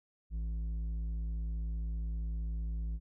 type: tone with low-pass filter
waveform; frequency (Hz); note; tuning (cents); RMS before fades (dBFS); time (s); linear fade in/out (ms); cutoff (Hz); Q
square; 55.3; A1; +9; -36; 0.3-3; 50; 130; 0.87
effects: none

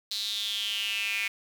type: tone with high-pass filter sweep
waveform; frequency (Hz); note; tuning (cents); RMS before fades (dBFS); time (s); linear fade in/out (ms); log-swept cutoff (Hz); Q
square; 105.8; G#2; +33; -31; 0.11-1.28; 5; 4100 to 2300; 7.6
effects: 9-bit

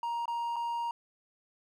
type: tone with dropouts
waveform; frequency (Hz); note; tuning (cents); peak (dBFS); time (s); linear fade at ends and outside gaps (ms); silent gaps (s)
triangle; 939; A#5; +12; -29; 0.03-0.91; 2; 0.256-0.279 / 0.56-0.564
effects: none

